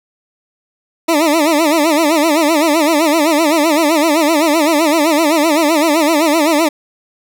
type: tone with vibrato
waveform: 20% pulse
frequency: 311.1 Hz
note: D#4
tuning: in tune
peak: -5 dBFS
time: 1.08-6.69 s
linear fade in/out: 10 ms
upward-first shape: sine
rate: 7.8 Hz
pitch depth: 140 cents each way
effects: none